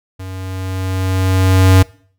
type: tone with level ramp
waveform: square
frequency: 94 Hz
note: F#2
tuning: 28 cents sharp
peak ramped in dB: -27 to -5 dBFS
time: 0.19-1.83 s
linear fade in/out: 10 ms
effects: noise-tail reverb RT60 0.5 s tail -23 dB re dry